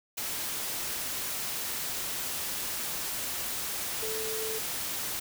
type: tone in noise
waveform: sine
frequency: 440 Hz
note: A4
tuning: in tune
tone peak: -35 dBFS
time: 4.02-4.59 s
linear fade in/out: 10 ms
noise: white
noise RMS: -34 dBFS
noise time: 0.17-5.2 s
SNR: -4 dB
effects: none